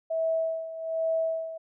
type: tone with tremolo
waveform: sine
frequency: 650 Hz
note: E5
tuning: 24 cents flat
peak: -23 dBFS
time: 0.1-1.58 s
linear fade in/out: 10 ms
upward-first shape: sine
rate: 1.2 Hz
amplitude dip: 75%
effects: none